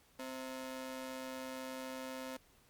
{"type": "ring-modulated tone", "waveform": "sawtooth", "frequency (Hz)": 392, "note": "G4", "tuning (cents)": 0, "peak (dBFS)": -35, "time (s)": [0.19, 2.37], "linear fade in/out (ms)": 5, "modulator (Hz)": 132, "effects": ["pink hiss -67 dBFS RMS until 2.69 s", "MP3 96 kbps"]}